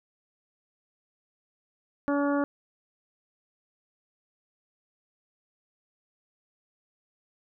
harmonic tone, 285.1 Hz, C#4, 49 cents sharp, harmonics 1 / 2 / 3 / 4 / 5 / 6, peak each -25 / -29 / -36 / -35 / -36 / -44 dBFS, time 2.08-2.44 s, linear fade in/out 0 ms, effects none

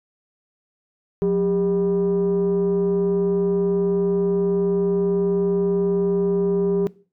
sine tone pair together, 179.52 / 400 Hz, F3 / G4, +48 / +35 cents, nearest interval octave + major second, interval 1387 cents, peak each -19 / -17 dBFS, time 1.22-6.87 s, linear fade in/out 0 ms, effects noise-tail reverb RT60 0.4 s tail -22 dB re dry + tanh soft clip ceiling -14 dBFS

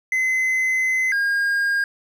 triangle tone pair in turn, 2045 / 1619.9 Hz, C7 / G#6, -40 / -44 cents, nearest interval major third, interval 404 cents, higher first, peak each -16 dBFS, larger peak neither, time 0.12-1.12 / 1.12-1.84 s, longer first, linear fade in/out 2 ms, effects none

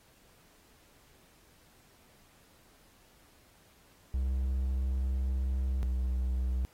triangle tone pair in turn, 65.2 / 63.2 Hz, C2 / B1, -5 / +41 cents, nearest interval minor second, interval 54 cents, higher first, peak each -26 dBFS, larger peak neither, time 4.14-5.83 / 5.83-6.65 s, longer first, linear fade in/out 0 ms, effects pink hiss -63 dBFS RMS until 6.73 s + AAC 48 kbps

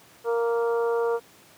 harmonic tone, 233.1 Hz, A#3, in tune, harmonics 2 / 3 / 4 / 5 / 6, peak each -22 / -36 / -33 / -36 / -38 dBFS, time 0.24-1.2 s, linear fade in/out 50 ms, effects pink hiss -53 dBFS RMS until 1.57 s + high-pass 150 Hz 12 dB/octave

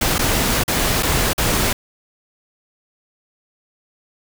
pink noise with dropouts, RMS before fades -18 dBFS, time 0.01-1.73 s, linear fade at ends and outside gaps 5 ms, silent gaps 0.183-0.191 / 0.637-0.679 / 1.026-1.03 / 1.333-1.379 s, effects none

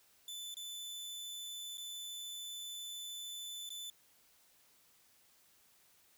sawtooth tone with dropouts, 3507 Hz, A7, 6 cents flat, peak -40 dBFS, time 0.28-3.9 s, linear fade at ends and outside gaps 2 ms, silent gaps 0.543-0.568 / 1.773-1.78 / 3.692-3.703 s, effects white hiss -68 dBFS RMS until 6.17 s

